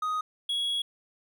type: tone pair in turn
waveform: triangle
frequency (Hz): 1249 / 3334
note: D#6 / G#7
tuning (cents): +6 / +6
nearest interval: octave + perfect fourth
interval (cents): 1700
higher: second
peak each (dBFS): -25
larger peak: neither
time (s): 0.02-0.21 / 0.49-0.82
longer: second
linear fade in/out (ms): 5
effects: none